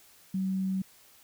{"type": "tone", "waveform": "sine", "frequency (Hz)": 190, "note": "F#3", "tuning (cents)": 46, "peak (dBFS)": -27, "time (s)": [0.34, 0.82], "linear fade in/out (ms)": 5, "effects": ["white hiss -58 dBFS RMS until 1.23 s"]}